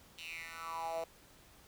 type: tone with high-pass filter sweep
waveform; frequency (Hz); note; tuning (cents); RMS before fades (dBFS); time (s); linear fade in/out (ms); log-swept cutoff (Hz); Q
10% pulse; 164.81; E3; 0; -42; 0.18-1.04; 2; 3200 to 570; 6.2
effects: pink hiss -61 dBFS RMS until 1.67 s